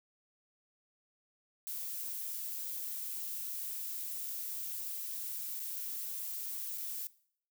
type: noise with dropouts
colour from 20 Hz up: violet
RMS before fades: -40 dBFS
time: 1.67-7.07 s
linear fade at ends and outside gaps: 0 ms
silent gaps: 5.595-5.6 / 6.776-6.78 s
effects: noise-tail reverb RT60 0.6 s tail -20 dB re dry